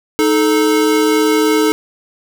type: tone pair together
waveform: square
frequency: 311.1 / 434.5 Hz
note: D#4 / A4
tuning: 0 / -22 cents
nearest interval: tritone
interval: 578 cents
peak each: -14 dBFS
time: 0.19-1.72 s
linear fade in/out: 0 ms
effects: none